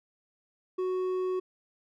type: tone with hard clipping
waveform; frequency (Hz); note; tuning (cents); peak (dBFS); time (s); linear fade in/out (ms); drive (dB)
sine; 370; F#4; 0; -29; 0.78-1.4; 10; 5
effects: none